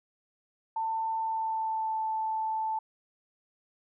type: tone with pitch glide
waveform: sine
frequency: 893 to 879.2 Hz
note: A5 to A5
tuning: +25 to -2 cents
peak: -28 dBFS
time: 0.76-2.79 s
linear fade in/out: 5 ms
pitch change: -27 cents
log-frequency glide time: 1.19-2 s
effects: none